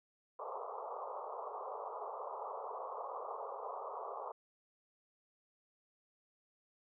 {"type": "band-pass noise", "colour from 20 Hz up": "white", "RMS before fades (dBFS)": -44, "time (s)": [0.39, 4.32], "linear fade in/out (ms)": 5, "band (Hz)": [410, 1200], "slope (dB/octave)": 96, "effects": []}